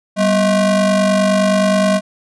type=ring-modulated tone; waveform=square; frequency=218.9 Hz; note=A3; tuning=9 cents flat; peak=-9 dBFS; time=0.16-2.01 s; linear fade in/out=50 ms; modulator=413 Hz; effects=resampled to 24000 Hz